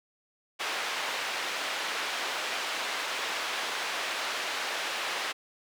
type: band-pass noise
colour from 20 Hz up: white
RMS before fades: -33 dBFS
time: 0.59-5.33 s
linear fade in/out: 20 ms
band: 510 to 3100 Hz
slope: 12 dB/octave
effects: none